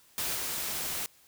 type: noise with level steps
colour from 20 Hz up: white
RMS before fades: -32 / -34 dBFS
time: 0.18-1.06 s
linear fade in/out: 0 ms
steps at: 0.34 s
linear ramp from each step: 20 ms
effects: white hiss -61 dBFS RMS until 1.27 s